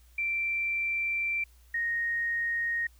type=tone pair in turn; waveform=sine; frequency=2349 / 1864.4 Hz; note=D7 / A#6; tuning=0 / 0 cents; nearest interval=major third; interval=400 cents; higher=first; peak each=-27 dBFS; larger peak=neither; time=0.18-1.44 / 1.74-2.87 s; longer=first; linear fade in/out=5 ms; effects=added 60 Hz sine -55 dBFS peak until 2.99 s + white hiss -65 dBFS RMS until 2.99 s